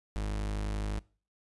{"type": "tone", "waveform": "40% pulse", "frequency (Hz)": 51.6, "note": "G#1", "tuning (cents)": -10, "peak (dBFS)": -30, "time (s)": [0.16, 0.99], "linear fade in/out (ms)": 0, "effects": ["noise-tail reverb RT60 0.4 s tail -23 dB re dry", "resampled to 24000 Hz"]}